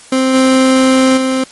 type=tone with level steps; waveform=30% pulse; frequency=261.6 Hz; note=C4; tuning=in tune; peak=-7 / -4 / -9 dBFS; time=0.12-1.44 s; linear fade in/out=5 ms; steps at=0.33 / 1.16 s; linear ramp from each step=20 ms; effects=white hiss -38 dBFS RMS until 1.51 s + MP3 48 kbps